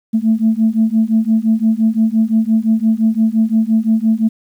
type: beating tone pair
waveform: sine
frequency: 219.1 / 224.9 Hz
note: A3 / A3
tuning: -7 / +38 cents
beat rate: 5.8 Hz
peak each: -13 dBFS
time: 0.13-4.29 s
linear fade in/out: 20 ms
effects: tanh soft clip ceiling -4 dBFS + 8-bit